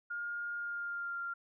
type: tone with pitch glide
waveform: sine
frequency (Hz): 1417 to 1389.4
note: F6 to F6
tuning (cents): +25 to -9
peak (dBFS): -36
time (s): 0.1-1.34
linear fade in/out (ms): 10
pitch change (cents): -34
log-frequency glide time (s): 0.56-1.2
effects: none